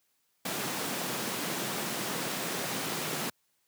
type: high-pass noise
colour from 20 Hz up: pink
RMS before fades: -34 dBFS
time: 0.45-3.3 s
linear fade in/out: 5 ms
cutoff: 150 Hz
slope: 24 dB/octave
effects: white hiss -74 dBFS RMS until 3.67 s + high-pass 80 Hz 12 dB/octave